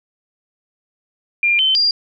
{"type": "tone with pitch steps", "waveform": "sine", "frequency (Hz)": [2396, 3076, 4793], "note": ["D7", "G7", "D8"], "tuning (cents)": [34, -33, 34], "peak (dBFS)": -12, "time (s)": [1.43, 1.91], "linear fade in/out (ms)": 2, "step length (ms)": 160, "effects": []}